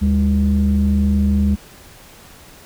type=tone pair together; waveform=sine; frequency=75.8 / 202.4 Hz; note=D#2 / G#3; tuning=-45 / -44 cents; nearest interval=octave + perfect fourth; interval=1701 cents; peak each=-14 dBFS; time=0.01-1.56 s; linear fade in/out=20 ms; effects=tanh soft clip ceiling -8 dBFS + pink hiss -43 dBFS RMS until 2.65 s